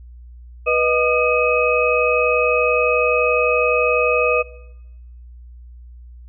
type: tone cluster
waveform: sine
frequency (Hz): 490.3 / 622 / 1219 / 2542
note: B4 / D#5 / D#6 / D#7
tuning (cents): -13 / -1 / -36 / +36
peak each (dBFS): -18 / -21 / -22 / -19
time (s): 0.66-4.43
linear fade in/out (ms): 20
effects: noise-tail reverb RT60 1.0 s tail -22 dB re dry + added 60 Hz sine -37 dBFS peak until 6.28 s